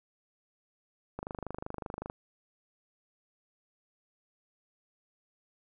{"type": "click train", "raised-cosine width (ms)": 1, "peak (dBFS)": -23, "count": 24, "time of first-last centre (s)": [1.19, 2.099], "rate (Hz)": 25.3, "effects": []}